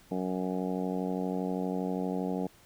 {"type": "harmonic tone", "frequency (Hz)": 92.5, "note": "F#2", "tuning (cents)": 0, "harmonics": [2, 3, 4, 5, 6, 7, 8, 9], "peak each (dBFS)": [-33, -35, -40, -37, -44, -42, -43, -44], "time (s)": [0.11, 2.47], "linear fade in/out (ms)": 5, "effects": ["pink hiss -59 dBFS RMS until 2.65 s"]}